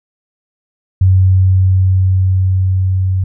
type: tone with level ramp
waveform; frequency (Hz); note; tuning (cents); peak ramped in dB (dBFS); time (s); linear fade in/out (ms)
sine; 93.8; F#2; +24; -5 to -11; 1.01-3.24; 5
effects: none